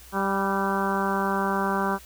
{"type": "harmonic tone with a mistuned harmonic", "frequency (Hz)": 196, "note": "G3", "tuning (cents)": 0, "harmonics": [1, 2, 3, 4, 5, 6, 7, 8], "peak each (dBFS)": [-28, -30, -34, -31, -29, -31, -34, -33], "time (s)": [0.12, 1.99], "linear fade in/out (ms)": 50, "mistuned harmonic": 8, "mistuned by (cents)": -33, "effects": ["added 60 Hz sine -49 dBFS peak until 2.05 s", "white hiss -49 dBFS RMS until 2.05 s"]}